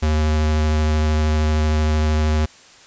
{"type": "tone with vibrato", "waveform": "square", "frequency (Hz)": 77, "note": "D#2", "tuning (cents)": -17, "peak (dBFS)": -16, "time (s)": [0.02, 2.46], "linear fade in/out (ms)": 10, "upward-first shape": "triangle", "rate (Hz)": 13, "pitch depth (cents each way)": 13, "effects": ["white hiss -46 dBFS RMS until 2.86 s", "resampled to 16000 Hz"]}